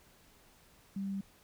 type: tone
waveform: sine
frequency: 196 Hz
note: G3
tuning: in tune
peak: -34 dBFS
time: 0.96-1.21 s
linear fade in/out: 5 ms
effects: pink hiss -63 dBFS RMS until 1.43 s

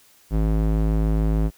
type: tone with band-pass filter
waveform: square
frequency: 53.4 Hz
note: G#1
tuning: 49 cents sharp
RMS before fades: -20 dBFS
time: 0.3-1.51 s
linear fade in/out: 50 ms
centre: 160 Hz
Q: 0.54
effects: white hiss -55 dBFS RMS until 1.57 s

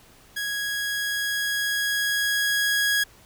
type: tone with level ramp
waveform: sawtooth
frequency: 1657 Hz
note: G#6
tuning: 4 cents flat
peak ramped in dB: -23 to -16 dBFS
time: 0.36-3.04 s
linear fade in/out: 10 ms
effects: pink hiss -53 dBFS RMS until 3.25 s

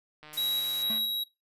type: click train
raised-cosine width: 0.3 ms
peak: -32 dBFS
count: 115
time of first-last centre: 0.23-0.98 s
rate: 152 Hz
type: noise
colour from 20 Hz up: blue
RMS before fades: -40 dBFS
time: 0.33-0.83 s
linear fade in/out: 2 ms
type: tone with tremolo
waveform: square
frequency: 3856 Hz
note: B7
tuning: 42 cents flat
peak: -27 dBFS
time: 0.37-1.24 s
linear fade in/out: 10 ms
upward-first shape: square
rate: 2.2 Hz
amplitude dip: 25%
type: tone with exponential decay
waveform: square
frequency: 220 Hz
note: A3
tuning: in tune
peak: -35 dBFS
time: 0.9-1.18 s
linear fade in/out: 2 ms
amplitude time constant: 60 ms
effects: noise-tail reverb RT60 0.2 s tail -17 dB re dry + resampled to 32000 Hz

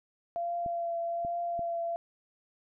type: tone with vibrato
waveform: sine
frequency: 684 Hz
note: F5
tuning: 36 cents flat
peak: -30 dBFS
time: 0.36-1.96 s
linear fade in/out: 0 ms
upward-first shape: triangle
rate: 1.2 Hz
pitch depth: 20 cents each way
type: clicks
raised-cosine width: 3 ms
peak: -30 dBFS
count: 3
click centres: 0.662 / 1.249 / 1.593 s
effects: none

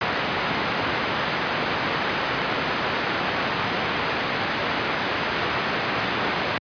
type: low-pass noise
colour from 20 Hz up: white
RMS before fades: -25 dBFS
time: 0.01-6.58 s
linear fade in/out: 2 ms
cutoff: 2000 Hz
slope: 12 dB/octave
effects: high-pass 100 Hz 12 dB/octave + resampled to 11025 Hz

